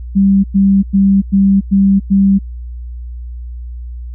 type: tone bursts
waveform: sine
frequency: 196 Hz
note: G3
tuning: in tune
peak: -6 dBFS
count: 6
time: 0.15-2.39 s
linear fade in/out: 20 ms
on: 290 ms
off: 100 ms
effects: added 60 Hz sine -23 dBFS peak until 4.14 s